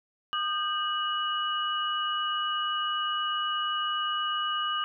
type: tone cluster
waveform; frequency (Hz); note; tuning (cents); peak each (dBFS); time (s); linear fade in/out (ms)
sine; 1221 / 1572 / 2924; D#6 / G6 / F#7; -33 / +4 / -21; -29 / -36 / -31; 0.33-4.84; 0
effects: none